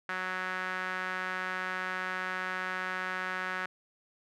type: tone with band-pass filter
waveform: sawtooth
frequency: 185 Hz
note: F#3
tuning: in tune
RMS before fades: -35 dBFS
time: 0.09-3.66 s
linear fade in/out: 2 ms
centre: 1600 Hz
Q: 3
effects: none